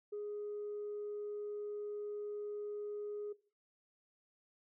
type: tone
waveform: sine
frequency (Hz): 415.3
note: G#4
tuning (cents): 0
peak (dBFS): -38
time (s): 0.12-3.33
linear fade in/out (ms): 10
effects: noise-tail reverb RT60 0.4 s tail -20 dB re dry + tanh soft clip ceiling -36 dBFS